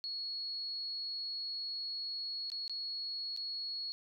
sine tone with dropouts, 4343 Hz, C#8, 36 cents flat, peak -37 dBFS, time 0.04-3.92 s, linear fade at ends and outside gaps 0 ms, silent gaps 2.501-2.518 / 2.679-2.696 / 3.364-3.373 s, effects 13-bit

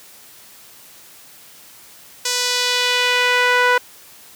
sawtooth tone with band-pass filter sweep, 493.9 Hz, B4, in tune, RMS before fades -17 dBFS, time 2.25-3.78 s, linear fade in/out 5 ms, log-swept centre 6200 to 1400 Hz, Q 1.3, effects white hiss -44 dBFS RMS until 4.35 s + high-pass 80 Hz 12 dB/octave

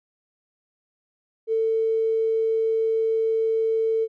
triangle tone with tanh clipping, 446.7 Hz, A4, 26 cents sharp, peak -19 dBFS, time 1.47-4.08 s, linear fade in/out 50 ms, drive 3 dB, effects none

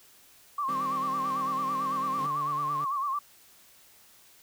sine tone with vibrato, 1116 Hz, C#6, 11 cents sharp, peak -27 dBFS, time 0.58-3.19 s, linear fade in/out 5 ms, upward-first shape sine, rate 9 Hz, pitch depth 97 cents each way
sawtooth chord, C minor, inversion first, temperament equal, 155.56 / 196 / 261.6 Hz, Eb3 / G3 / C4, 0 / 0 / 0 cents, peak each -42 / -40 / -36 dBFS, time 0.68-2.27 s, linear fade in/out 10 ms
sawtooth tone, 146.7 Hz, D3, 2 cents flat, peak -36 dBFS, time 2.18-2.85 s, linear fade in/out 10 ms
effects white hiss -57 dBFS RMS until 4.42 s

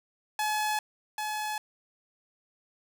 sawtooth tone pair in turn, 852 / 852 Hz, G#5 / G#5, +44 / +44 cents, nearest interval unison, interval 0 cents, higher neither, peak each -23 / -27 dBFS, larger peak first, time 0.39-0.79 / 1.18-1.58 s, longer neither, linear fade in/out 2 ms, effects none

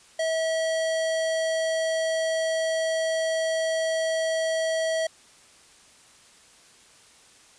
square tone, 646 Hz, E5, 35 cents flat, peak -24 dBFS, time 0.19-5.07 s, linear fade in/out 5 ms, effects white hiss -54 dBFS RMS until 7.58 s + resampled to 22050 Hz

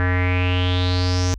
square tone with low-pass filter sweep, 90.4 Hz, F#2, 40 cents flat, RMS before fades -19 dBFS, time 0-1.34 s, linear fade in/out 0 ms, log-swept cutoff 1700 to 6200 Hz, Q 6.1, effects added 50 Hz sine -34 dBFS peak until 1.38 s

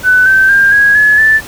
sine tone with pitch steps, 1500 / 1548.4 / 1598.4 / 1650 / 1703.3 / 1758.2 Hz, F#6 / G6 / G6 / G#6 / G#6 / A6, +23 / -22 / +33 / -12 / +43 / -2 cents, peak -4 dBFS, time 0.03-1.41 s, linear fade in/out 50 ms, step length 230 ms, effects pink hiss -29 dBFS RMS until 1.47 s

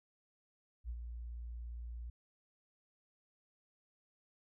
sine tone with ADSR envelope, 58.7 Hz, A#1, 13 cents sharp, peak -37 dBFS, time 0.84-2.1 s, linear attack 54 ms, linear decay 57 ms, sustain -5 dB, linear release 5 ms, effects none

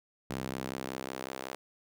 sawtooth tone with high-pass filter sweep, 65.41 Hz, C2, in tune, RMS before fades -39 dBFS, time 0.3-1.55 s, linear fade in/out 0 ms, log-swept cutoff 160 to 500 Hz, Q 0.9, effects none

